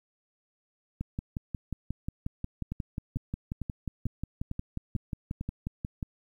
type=two click trains; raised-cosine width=5 ms; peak=-20 / -21 dBFS; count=29 / 7; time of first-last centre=1.01-6.028 / 2.72-5.411 s; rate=5.58 / 2.23 Hz; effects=10-bit